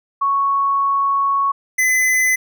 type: tone pair in turn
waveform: sine / square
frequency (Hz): 1108.7 / 2023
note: C#6 / B6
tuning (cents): 0 / +41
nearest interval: minor seventh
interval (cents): 1041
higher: second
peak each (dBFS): -14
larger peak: neither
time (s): 0.21-1.52 / 1.78-2.36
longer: first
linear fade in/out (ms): 10
effects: none